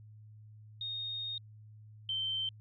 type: tone pair in turn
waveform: sine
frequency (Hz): 3707 / 3109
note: A#7 / G7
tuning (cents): -10 / -15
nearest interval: minor third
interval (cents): 305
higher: first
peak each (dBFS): -36 / -32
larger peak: second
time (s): 0.81-1.38 / 2.09-2.49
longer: first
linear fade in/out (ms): 2
effects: added 107 Hz sine -51 dBFS peak until 2.6 s